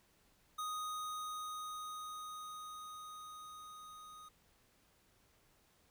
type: tone with level ramp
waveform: square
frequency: 1244.5 Hz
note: D#6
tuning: in tune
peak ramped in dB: -39 to -53 dBFS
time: 0.58-4.29 s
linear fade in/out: 10 ms
effects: pink hiss -71 dBFS RMS until 5.9 s